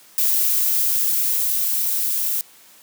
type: noise with level ramp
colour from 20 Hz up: violet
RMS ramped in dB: -18 to -22 dBFS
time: 0.18-2.41 s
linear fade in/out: 0 ms
effects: white hiss -49 dBFS RMS until 2.82 s + high-pass 150 Hz 12 dB/octave